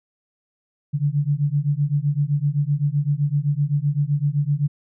sine beating tone pair, 141.1 / 148.9 Hz, C#3 / D3, +31 / +24 cents, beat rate 7.8 Hz, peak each -21 dBFS, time 0.93-4.68 s, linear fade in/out 20 ms, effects none

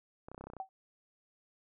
clicks, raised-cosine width 1 ms, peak -32 dBFS, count 10, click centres 0.285 / 0.316 / 0.346 / 0.379 / 0.41 / 0.44 / 0.47 / 0.501 / 0.535 / 0.567 s
sine tone with exponential decay, 765 Hz, G5, 42 cents flat, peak -32 dBFS, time 0.6-0.69 s, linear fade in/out 1 ms, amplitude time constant 19 ms
effects none

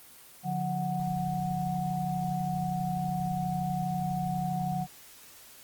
sine tone cluster, 146.1 / 178.4 / 738 Hz, D3 / F3 / F#5, -9 / +37 / -5 cents, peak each -34 / -32 / -32 dBFS, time 0.43-4.87 s, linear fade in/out 50 ms, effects white hiss -52 dBFS RMS until 5.63 s + Opus 24 kbps

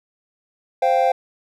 triangle chord, C suspended fourth, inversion none, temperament equal, 523.3 / 698.5 / 784 Hz, C5 / F5 / G5, 0 / 0 / 0 cents, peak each -17 dBFS, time 0.82-1.12 s, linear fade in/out 5 ms, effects none

